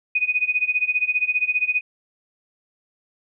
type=tone with tremolo; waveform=sine; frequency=2489 Hz; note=D#7; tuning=in tune; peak=-15 dBFS; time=0.15-1.81 s; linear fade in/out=5 ms; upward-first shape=sine; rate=15 Hz; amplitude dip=90%; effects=none